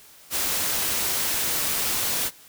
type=noise; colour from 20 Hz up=white; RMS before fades=-25 dBFS; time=0.3-2.31 s; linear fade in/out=50 ms; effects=white hiss -50 dBFS RMS until 2.48 s